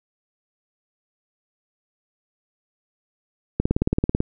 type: click train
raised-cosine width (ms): 3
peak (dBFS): -6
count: 12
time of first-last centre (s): 3.6-4.204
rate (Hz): 18.2
effects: none